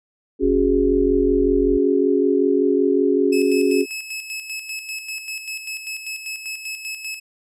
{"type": "chord", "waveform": "sine", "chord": "C# suspended fourth", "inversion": "none", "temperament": "equal", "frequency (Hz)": [277.2, 370, 415.3], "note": ["C#4", "F#4", "G#4"], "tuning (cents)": [0, 0, 0], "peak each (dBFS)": -19, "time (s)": [0.39, 3.86], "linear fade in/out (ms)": 50}
{"type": "tone", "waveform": "sine", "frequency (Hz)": 46.89, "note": "F#1", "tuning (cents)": 24, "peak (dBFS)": -26, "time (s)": [0.42, 1.78], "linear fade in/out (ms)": 10}
{"type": "tone with tremolo", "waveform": "sawtooth", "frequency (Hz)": 2590, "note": "E7", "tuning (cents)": -31, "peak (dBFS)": -23, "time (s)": [3.32, 7.2], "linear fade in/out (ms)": 10, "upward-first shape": "square", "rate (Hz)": 5.1, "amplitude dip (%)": 55}
{"effects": ["resampled to 32000 Hz"]}